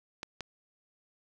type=clicks; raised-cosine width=0.2 ms; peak=-20 dBFS; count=2; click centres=0.231 / 0.407 s; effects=none